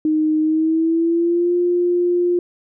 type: tone with pitch glide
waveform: sine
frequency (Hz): 310.1 to 352.1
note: D#4 to F4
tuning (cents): -6 to +14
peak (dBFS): -14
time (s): 0.05-2.39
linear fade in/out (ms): 2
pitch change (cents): +220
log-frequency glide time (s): 0.4-1.54
effects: none